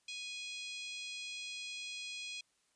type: harmonic tone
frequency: 830.6 Hz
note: G#5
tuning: in tune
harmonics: 3 / 4 / 5 / 6 / 7 / 8 / 9 / 10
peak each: -45 / -47 / -49 / -54 / -56 / -59 / -57 / -58 dBFS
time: 0.08-2.41 s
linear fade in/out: 5 ms
effects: white hiss -75 dBFS RMS until 2.75 s + resampled to 22050 Hz